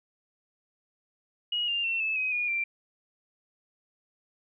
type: tone with pitch steps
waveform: sine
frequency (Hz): 2895 / 2798 / 2704 / 2614 / 2526 / 2441 / 2360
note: F#7 / F7 / E7 / E7 / D#7 / D#7 / D7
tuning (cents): -38 / +3 / +43 / -15 / +26 / -34 / +8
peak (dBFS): -26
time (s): 1.52-2.64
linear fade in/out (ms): 5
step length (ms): 160
effects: none